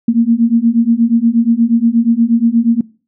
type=beating tone pair; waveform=sine; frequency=227.4 / 235.8 Hz; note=A#3 / A#3; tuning=-43 / +20 cents; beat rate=8.4 Hz; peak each=-11 dBFS; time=0.08-2.81 s; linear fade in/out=5 ms; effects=noise-tail reverb RT60 0.4 s tail -23 dB re dry